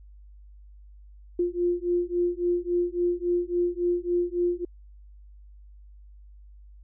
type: beating tone pair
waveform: sine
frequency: 349.2 / 352.8 Hz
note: F4 / F4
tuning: 0 / +18 cents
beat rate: 3.6 Hz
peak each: -26 dBFS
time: 1.39-4.65 s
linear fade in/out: 5 ms
effects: added 50 Hz sine -46 dBFS peak until 6.83 s